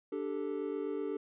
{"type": "chord", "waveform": "triangle", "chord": "D suspended fourth", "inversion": "none", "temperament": "equal", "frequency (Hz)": [293.7, 392, 440], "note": ["D4", "G4", "A4"], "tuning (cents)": [0, 0, 0], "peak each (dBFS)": [-37, -36, -36], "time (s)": [0.12, 1.17], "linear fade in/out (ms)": 5, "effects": ["resampled to 8000 Hz"]}